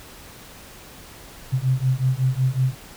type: beating tone pair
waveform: sine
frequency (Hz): 127.4 / 132.8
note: C3 / C3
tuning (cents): -46 / +26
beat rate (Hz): 5.4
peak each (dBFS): -21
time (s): 1.52-2.75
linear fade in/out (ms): 20
effects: pink hiss -43 dBFS RMS until 2.96 s